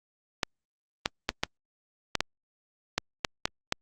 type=clicks; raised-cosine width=0.2 ms; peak=-7 dBFS; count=10; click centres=0.432 / 1.059 / 1.291 / 1.435 / 2.153 / 2.206 / 2.98 / 3.248 / 3.455 / 3.724 s; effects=Opus 48 kbps